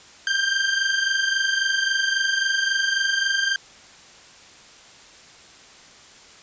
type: tone pair together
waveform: sawtooth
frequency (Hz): 1569 / 1592.7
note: G6 / G6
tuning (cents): +1 / +27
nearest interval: unison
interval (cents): 26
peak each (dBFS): -19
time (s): 0.27-3.56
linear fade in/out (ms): 2
effects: white hiss -47 dBFS RMS until 6.42 s + resampled to 16000 Hz